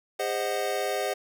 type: chord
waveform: square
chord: Ab dominant seventh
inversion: none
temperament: equal with one note detuned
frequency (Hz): 406.1 / 523.3 / 622.3 / 740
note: Ab4 / C5 / Eb5 / Gb5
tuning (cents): -39 / 0 / 0 / 0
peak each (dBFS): -33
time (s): 0.19-1.14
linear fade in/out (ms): 10
effects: none